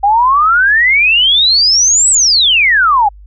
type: exponential two-way sweep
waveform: sine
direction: up then down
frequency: 784 to 8070 to 784 Hz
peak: -6 dBFS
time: 0.03-3.09 s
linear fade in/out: 10 ms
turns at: 2.1 s
effects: added 50 Hz sine -33 dBFS peak until 3.26 s